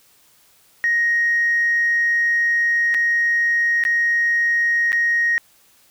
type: tone with dropouts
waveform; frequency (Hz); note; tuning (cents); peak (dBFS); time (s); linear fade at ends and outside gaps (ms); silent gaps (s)
sine; 1874; A#6; +9; -14; 0.84-5.38; 0; 2.942-2.946 / 3.838-3.851 / 4.92-4.929
effects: tanh soft clip ceiling -11 dBFS + white hiss -55 dBFS RMS until 5.9 s

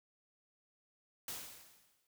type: noise with exponential decay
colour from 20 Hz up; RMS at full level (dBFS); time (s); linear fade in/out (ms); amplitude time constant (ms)
white; -41; 1.28-2.07; 2; 170
effects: none

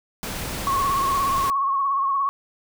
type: noise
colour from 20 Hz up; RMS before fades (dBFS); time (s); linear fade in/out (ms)
pink; -30; 0.23-1.5; 0
type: tone with vibrato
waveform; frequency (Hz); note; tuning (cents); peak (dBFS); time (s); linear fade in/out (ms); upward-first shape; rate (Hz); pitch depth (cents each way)
sine; 1100; C#6; -14; -19; 0.67-2.29; 0; triangle; 17; 57
effects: none

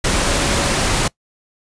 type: tone in noise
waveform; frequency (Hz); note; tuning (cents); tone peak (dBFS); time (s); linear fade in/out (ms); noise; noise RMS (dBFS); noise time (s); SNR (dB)
sine; 566; C#5; +36; -27; 0.15-0.71; 5; pink; -17; 0.04-1.08; -13
effects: noise-tail reverb RT60 0.1 s tail -23 dB re dry + resampled to 22050 Hz

